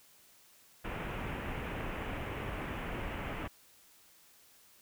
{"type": "low-pass noise", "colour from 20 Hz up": "pink", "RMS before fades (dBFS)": -39, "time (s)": [0.84, 3.48], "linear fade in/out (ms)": 10, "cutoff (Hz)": 2900, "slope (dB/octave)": 48, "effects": ["white hiss -62 dBFS RMS until 4.81 s"]}